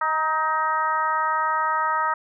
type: harmonic tone with a mistuned harmonic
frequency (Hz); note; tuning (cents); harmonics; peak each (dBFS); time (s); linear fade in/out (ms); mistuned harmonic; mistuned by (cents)
313; D#4; +10; 2 / 3 / 4 / 5 / 6; -34 / -24 / -23 / -31 / -31; 0.01-2.14; 5; 4; +20
effects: none